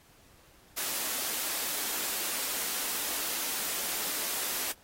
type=high-pass noise; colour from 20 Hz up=white; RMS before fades=-33 dBFS; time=0.76-4.73 s; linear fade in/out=20 ms; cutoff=210 Hz; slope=24 dB/octave; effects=pink hiss -60 dBFS RMS until 4.83 s + AAC 48 kbps